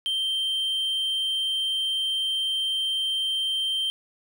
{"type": "tone", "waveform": "triangle", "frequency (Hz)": 3138, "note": "G7", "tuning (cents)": 1, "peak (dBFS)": -22, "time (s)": [0.06, 3.9], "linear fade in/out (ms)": 0, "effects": []}